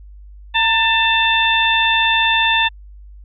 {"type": "harmonic tone with a mistuned harmonic", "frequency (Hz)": 890, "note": "A5", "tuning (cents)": 20, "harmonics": [1, 2, 3, 4], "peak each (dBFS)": [-18, -18, -18, -18], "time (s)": [0.54, 2.69], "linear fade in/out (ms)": 20, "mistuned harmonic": 1, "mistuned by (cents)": 48, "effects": ["added 50 Hz sine -36 dBFS peak until 3.24 s"]}